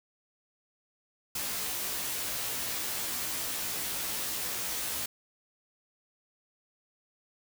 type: noise with comb filter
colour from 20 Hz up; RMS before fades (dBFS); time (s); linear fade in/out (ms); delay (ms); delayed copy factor
white; -34; 1.35-5.06; 5; 16; +0.9
effects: none